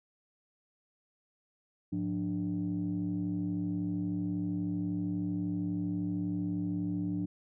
sine tone cluster, 105.3 / 178 / 294.3 Hz, G#2 / F3 / D4, +24 / +33 / +4 cents, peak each -38 / -33 / -33 dBFS, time 1.92-7.26 s, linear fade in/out 10 ms, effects tanh soft clip ceiling -24 dBFS

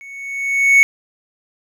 triangle tone with level ramp, 2217 Hz, C#7, in tune, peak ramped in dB -33 to -3 dBFS, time 0.01-0.83 s, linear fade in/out 0 ms, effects none

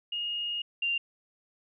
sine tone pair in turn, 2856 / 2783 Hz, F7 / F7, +38 / -7 cents, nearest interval unison, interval 45 cents, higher first, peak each -30 / -26 dBFS, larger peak second, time 0.12-0.62 / 0.82-0.98 s, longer first, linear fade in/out 5 ms, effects none

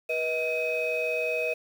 sine tone cluster, 485 / 632 / 2531 Hz, B4 / D#5 / D#7, -31 / +27 / +29 cents, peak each -29 / -29 / -28 dBFS, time 0.09-1.54 s, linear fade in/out 10 ms, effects tanh soft clip ceiling -20 dBFS + 8-bit

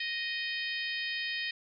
harmonic tone, 622.3 Hz, D#5, in tune, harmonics 3 / 4 / 5 / 6 / 7 / 8, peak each -36 / -38 / -40 / -42 / -43 / -44 dBFS, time 0-1.51 s, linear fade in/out 5 ms, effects none

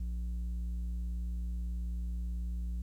square tone with low-pass filter, 59.2 Hz, A#1, 27 cents sharp, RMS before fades -36 dBFS, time 0-2.82 s, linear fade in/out 5 ms, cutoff 120 Hz, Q 4.4, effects 11-bit

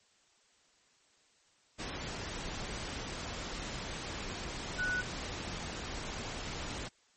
sine tone in noise, 1480 Hz, F#6, in tune, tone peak -31 dBFS, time 4.78-5.02 s, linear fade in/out 20 ms, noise pink, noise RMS -40 dBFS, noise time 1.78-6.89 s, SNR +6 dB, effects white hiss -68 dBFS RMS until 7.16 s + MP3 32 kbps

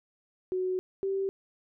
sine tone pair in turn, 370 / 388.6 Hz, F#4 / G4, 0 / -15 cents, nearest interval minor second, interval 85 cents, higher second, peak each -27 dBFS, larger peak neither, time 0.52-0.79 / 1.03-1.29 s, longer first, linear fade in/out 0 ms, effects none

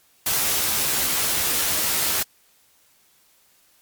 white noise with comb filter, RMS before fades -22 dBFS, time 0.26-2.23 s, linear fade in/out 5 ms, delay 13 ms, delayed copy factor +0.6, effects white hiss -59 dBFS RMS until 3.81 s + MP3 96 kbps

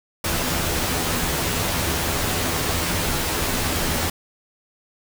pink noise with comb filter, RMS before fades -23 dBFS, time 0.24-4.1 s, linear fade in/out 5 ms, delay 12 ms, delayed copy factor +0.6, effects none

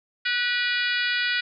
harmonic tone with a mistuned harmonic, 484.5 Hz, B4, 33 cents flat, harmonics 3 / 4 / 5 / 6 / 7 / 8 / 9 / 10, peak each -26 / -28 / -30 / -32 / -33 / -34 / -35 / -36 dBFS, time 0.25-1.41 s, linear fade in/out 10 ms, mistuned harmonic 3, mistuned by +29 cents, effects none

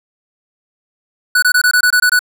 square tone bursts, 1480 Hz, F#6, in tune, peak -9 dBFS, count 9, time 1.35-2.192 s, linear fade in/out 5 ms, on 74 ms, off 22 ms, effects none

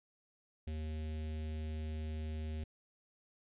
square tone with notch filter, 77.7 Hz, D#2, 2 cents flat, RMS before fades -40 dBFS, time 0.67-2.64 s, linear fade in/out 5 ms, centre 1100 Hz, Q 0.55, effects resampled to 8000 Hz

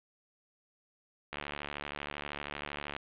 click train, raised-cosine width 0.3 ms, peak -21 dBFS, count 120, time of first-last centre 1.33-2.965 s, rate 72.8 Hz, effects resampled to 8000 Hz + 8-bit

